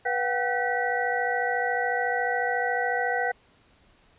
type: tone cluster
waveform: sine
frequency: 488.9 / 722 / 776 / 1518 / 1941 Hz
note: B4 / F#5 / G5 / F#6 / B6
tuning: -18 / -43 / -18 / +44 / -31 cents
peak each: -30 dBFS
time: 0.05-3.32 s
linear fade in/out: 10 ms
effects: pink hiss -60 dBFS RMS until 4.18 s + resampled to 8000 Hz